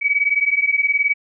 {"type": "beating tone pair", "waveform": "sine", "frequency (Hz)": [2264, 2283], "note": ["C#7", "D7"], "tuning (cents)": [36, -50], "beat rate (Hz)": 19, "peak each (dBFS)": -18, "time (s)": [0.01, 1.14], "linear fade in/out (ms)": 20, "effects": []}